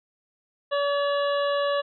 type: harmonic tone with a mistuned harmonic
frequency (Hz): 570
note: C#5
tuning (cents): +48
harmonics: 1 / 2 / 3 / 5 / 6 / 7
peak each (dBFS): -23 / -29 / -33 / -37 / -39 / -40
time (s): 0.71-1.82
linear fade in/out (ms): 20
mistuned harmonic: 7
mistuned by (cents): -23
effects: none